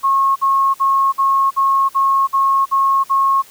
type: tone bursts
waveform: sine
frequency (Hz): 1088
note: C#6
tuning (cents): -33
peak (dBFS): -11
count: 9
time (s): 0.03-3.424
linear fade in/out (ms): 20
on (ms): 330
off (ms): 53
effects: white hiss -44 dBFS RMS until 3.5 s